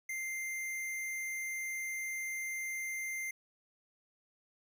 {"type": "tone", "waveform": "square", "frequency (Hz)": 2093, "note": "C7", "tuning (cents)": 0, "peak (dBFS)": -37, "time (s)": [0.09, 3.31], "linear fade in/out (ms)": 5, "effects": []}